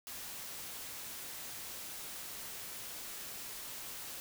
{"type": "noise", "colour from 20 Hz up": "white", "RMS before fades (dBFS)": -45, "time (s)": [0.07, 4.2], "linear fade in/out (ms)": 0, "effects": []}